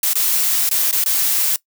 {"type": "noise with dropouts", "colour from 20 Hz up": "blue", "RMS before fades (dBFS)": -17, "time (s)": [0.03, 1.56], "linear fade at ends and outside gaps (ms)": 2, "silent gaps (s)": [[0.133, 0.154], [0.691, 0.712], [0.912, 0.927], [1.04, 1.06]], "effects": ["noise-tail reverb RT60 0.1 s tail -20 dB re dry"]}